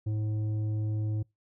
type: tone with tanh clipping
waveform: sine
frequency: 107.2 Hz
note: A2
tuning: 45 cents flat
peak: -29 dBFS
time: 0.06-1.23 s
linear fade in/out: 10 ms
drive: 8 dB
effects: noise-tail reverb RT60 0.2 s tail -25 dB re dry